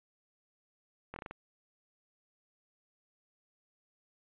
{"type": "slowing click train", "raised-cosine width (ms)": 0.5, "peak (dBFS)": -27, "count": 6, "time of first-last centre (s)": [1.14, 1.31], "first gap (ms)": 22, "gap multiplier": 1.22, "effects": ["resampled to 8000 Hz"]}